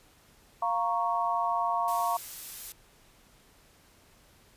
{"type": "chord", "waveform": "sine", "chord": "Bb minor", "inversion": "second", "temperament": "equal", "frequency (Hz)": [698.5, 932.3, 1108.7], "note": ["F5", "Bb5", "Db6"], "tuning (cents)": [0, 0, 0], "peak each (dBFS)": -30, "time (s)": [0.62, 2.17], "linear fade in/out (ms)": 5}
{"type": "noise", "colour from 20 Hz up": "blue", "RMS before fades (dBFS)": -40, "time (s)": [1.88, 2.72], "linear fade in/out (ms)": 0}
{"effects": ["pink hiss -60 dBFS RMS until 4.56 s", "resampled to 32000 Hz"]}